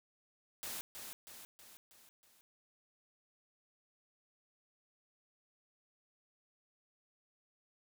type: noise with echo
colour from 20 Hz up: white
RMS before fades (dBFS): -43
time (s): 0.63-0.81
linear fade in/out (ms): 0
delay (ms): 320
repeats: 5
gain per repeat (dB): -5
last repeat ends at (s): 2.41
effects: none